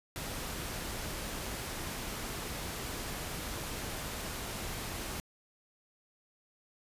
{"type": "noise", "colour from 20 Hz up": "pink", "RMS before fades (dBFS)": -39, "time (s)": [0.16, 5.2], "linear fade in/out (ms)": 0, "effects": ["resampled to 32000 Hz"]}